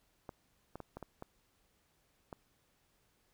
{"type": "clicks", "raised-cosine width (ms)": 1, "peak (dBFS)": -30, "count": 7, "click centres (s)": [0.292, 0.756, 0.803, 0.97, 1.027, 1.224, 2.328], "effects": ["pink hiss -74 dBFS RMS until 3.33 s"]}